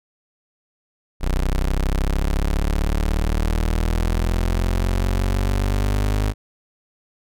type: exponential sweep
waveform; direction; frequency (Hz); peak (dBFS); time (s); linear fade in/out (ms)
30% pulse; up; 30.87 to 52; -15; 1.2-6.34; 50
effects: none